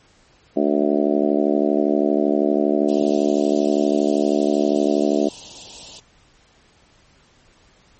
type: harmonic tone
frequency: 72.6 Hz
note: D2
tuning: 19 cents flat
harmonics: 3 / 4 / 5 / 6 / 7 / 8 / 9 / 10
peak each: -23 / -20 / -21 / -26 / -31 / -26 / -24 / -34 dBFS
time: 0.56-5.29 s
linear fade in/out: 10 ms
type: band-stop noise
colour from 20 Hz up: white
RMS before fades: -36 dBFS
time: 2.88-6 s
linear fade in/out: 10 ms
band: 1000 to 2600 Hz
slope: 96 dB/octave
effects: pink hiss -55 dBFS RMS until 7.99 s + MP3 32 kbps